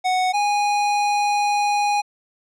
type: tone pair in turn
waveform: square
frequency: 740 / 823.3 Hz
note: F#5 / G#5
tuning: 0 / -15 cents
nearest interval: major second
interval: 185 cents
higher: second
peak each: -18 dBFS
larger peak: neither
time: 0.04-0.33 / 0.33-2.02 s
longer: second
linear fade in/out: 20 ms
effects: low-pass 7000 Hz 12 dB/octave